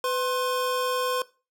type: tone pair together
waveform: square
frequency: 501 / 1060.8 Hz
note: B4 / C6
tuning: +25 / +23 cents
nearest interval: octave + minor second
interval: 1298 cents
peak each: -27 / -28 dBFS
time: 0.04-1.22 s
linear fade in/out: 2 ms
effects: noise-tail reverb RT60 0.3 s tail -19 dB re dry